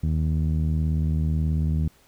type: tone with low-pass filter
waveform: sawtooth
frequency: 78.4 Hz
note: D#2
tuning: 14 cents sharp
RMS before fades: -23 dBFS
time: 0.03-1.88 s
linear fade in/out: 5 ms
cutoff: 180 Hz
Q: 1.8
effects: pink hiss -58 dBFS RMS until 2.07 s